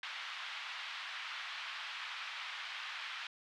white band-pass noise, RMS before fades -44 dBFS, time 0.03-3.27 s, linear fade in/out 2 ms, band 1000 to 3500 Hz, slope 24 dB/octave, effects none

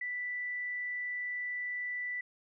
sine tone, 1975.5 Hz, B6, in tune, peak -34 dBFS, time 0.01-2.21 s, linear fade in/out 5 ms, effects none

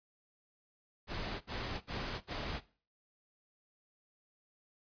pink noise bursts, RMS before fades -39 dBFS, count 4, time 1.07-2.61 s, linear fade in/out 50 ms, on 340 ms, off 60 ms, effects noise-tail reverb RT60 0.4 s tail -19 dB re dry + resampled to 11025 Hz

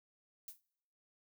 violet noise with exponential decay, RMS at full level -43 dBFS, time 0.48-0.61 s, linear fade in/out 2 ms, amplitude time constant 27 ms, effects noise-tail reverb RT60 0.8 s tail -25 dB re dry

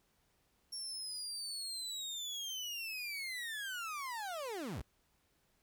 30% pulse linear sweep, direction down, 5530 to 38.59 Hz, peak -37 dBFS, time 0.72-4.82 s, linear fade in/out 10 ms, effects pink hiss -75 dBFS RMS until 5.62 s

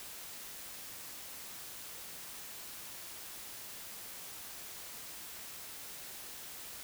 silence, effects white hiss -47 dBFS RMS until 6.83 s

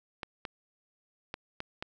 clicks, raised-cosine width 0.3 ms, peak -20 dBFS, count 5, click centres 0.232 / 0.452 / 1.341 / 1.604 / 1.825 s, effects none

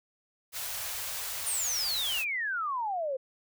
white band-stop noise, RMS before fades -36 dBFS, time 0.52-2.25 s, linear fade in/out 50 ms, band 120 to 510 Hz, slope 24 dB/octave
sine exponential sweep, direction down, 9400 to 509 Hz, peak -29 dBFS, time 1.46-3.17 s, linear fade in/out 10 ms
effects none

